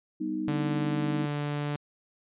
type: chord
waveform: sine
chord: G augmented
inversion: none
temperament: equal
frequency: 196 / 246.9 / 311.1 Hz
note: G3 / B3 / D#4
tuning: 0 / 0 / 0 cents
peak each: -36 / -36 / -30 dBFS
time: 0.2-1.26 s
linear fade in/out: 10 ms
type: tone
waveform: sawtooth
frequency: 146.3 Hz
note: D3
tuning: 6 cents flat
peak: -25 dBFS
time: 0.48-1.76 s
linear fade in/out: 0 ms
effects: resampled to 8000 Hz